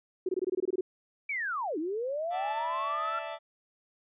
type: tone bursts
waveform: sine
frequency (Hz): 370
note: F#4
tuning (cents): 0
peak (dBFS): -26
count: 11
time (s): 0.26-0.81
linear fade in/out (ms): 5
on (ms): 30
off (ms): 22
type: linear two-way sweep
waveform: sine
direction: down then up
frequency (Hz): 2349 to 293.7 to 1373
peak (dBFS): -30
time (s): 1.29-3.19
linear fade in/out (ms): 5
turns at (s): 1.78
type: chord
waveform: sawtooth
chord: D suspended second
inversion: none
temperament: equal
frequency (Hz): 587.3 / 659.3 / 880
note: D5 / E5 / A5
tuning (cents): 0 / 0 / 0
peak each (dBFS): -38 / -34 / -37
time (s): 2.3-3.39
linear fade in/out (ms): 50
effects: resampled to 8000 Hz